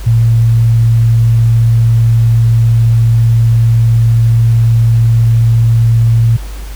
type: tone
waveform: sine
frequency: 114.8 Hz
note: A#2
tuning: 26 cents flat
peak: -5 dBFS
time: 0.06-6.37 s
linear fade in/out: 10 ms
effects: added 50 Hz sine -21 dBFS peak until 6.75 s + pink hiss -34 dBFS RMS until 6.75 s